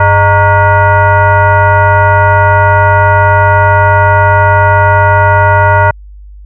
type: tone with frequency modulation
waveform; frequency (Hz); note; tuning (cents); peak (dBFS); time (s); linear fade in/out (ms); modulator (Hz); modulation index
sine; 415.3; G#4; 0; -3; 0-5.91; 5; 513; 2.2
effects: added 50 Hz sine -28 dBFS peak until 6.45 s